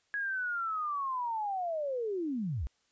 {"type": "linear sweep", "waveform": "sine", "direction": "down", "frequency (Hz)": [1670, 49.03], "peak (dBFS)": -31, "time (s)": [0.14, 2.67], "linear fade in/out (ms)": 0, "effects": ["white hiss -73 dBFS RMS until 2.91 s", "resampled to 16000 Hz"]}